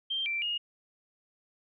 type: tone with pitch steps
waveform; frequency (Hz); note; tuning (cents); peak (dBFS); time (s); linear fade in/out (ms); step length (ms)
sine; 3162 / 2348 / 2859; G7 / D7 / F7; +14 / -1 / +40; -29; 0.1-0.58; 10; 160
effects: none